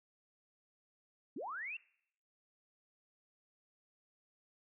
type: linear sweep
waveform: sine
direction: up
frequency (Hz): 207.7 to 2794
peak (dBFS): -40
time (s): 1.36-1.77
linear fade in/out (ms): 5
effects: noise-tail reverb RT60 0.7 s tail -23 dB re dry